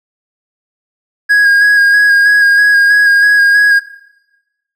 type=tone with vibrato; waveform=triangle; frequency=1644 Hz; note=G#6; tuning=18 cents flat; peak=-3 dBFS; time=1.29-3.8 s; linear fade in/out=20 ms; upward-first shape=square; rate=3.1 Hz; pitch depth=18 cents each way; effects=noise-tail reverb RT60 1.0 s tail -19 dB re dry